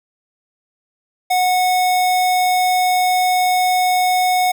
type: tone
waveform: square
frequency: 733 Hz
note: F#5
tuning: 16 cents flat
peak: -14 dBFS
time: 1.3-4.52 s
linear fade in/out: 10 ms
effects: none